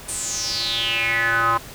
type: tone with band-pass filter sweep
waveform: square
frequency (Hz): 115.2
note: A#2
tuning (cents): -20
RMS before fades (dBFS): -22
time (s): 0.08-1.58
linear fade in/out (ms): 10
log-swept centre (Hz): 9200 to 1100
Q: 6.9
effects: pink hiss -39 dBFS RMS until 1.74 s